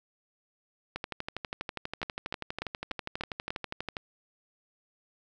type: two click trains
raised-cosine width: 0.3 ms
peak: -18 / -17 dBFS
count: 38 / 6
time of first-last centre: 0.96-3.968 / 2.03-3.505 s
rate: 12.3 / 3.39 Hz
effects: none